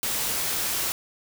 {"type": "noise", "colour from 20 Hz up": "white", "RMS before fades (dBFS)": -27, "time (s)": [0.03, 0.92], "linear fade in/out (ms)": 0, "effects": []}